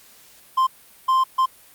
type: tone bursts at uneven times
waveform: triangle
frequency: 1046 Hz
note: C6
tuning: 1 cent flat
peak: -13 dBFS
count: 3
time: 0.57-0.67 / 1.08-1.24 / 1.38-1.46 s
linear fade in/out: 10 ms
effects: white hiss -50 dBFS RMS until 1.74 s + Opus 48 kbps